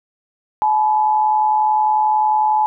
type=tone pair together; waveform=sine; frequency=856.7 / 987.8 Hz; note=A5 / B5; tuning=-46 / 0 cents; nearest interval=major second; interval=246 cents; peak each=-13 / -22 dBFS; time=0.62-2.66 s; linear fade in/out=0 ms; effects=none